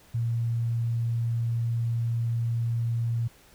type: tone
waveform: sine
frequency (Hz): 116.54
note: A#2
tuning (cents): 0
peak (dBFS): -24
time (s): 0.14-3.28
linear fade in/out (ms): 10
effects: pink hiss -56 dBFS RMS until 3.54 s